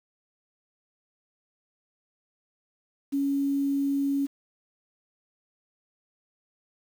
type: tone with quantisation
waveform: sine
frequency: 278.8 Hz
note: C#4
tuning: 10 cents sharp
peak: -23 dBFS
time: 3.12-4.27 s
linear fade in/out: 20 ms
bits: 8
effects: none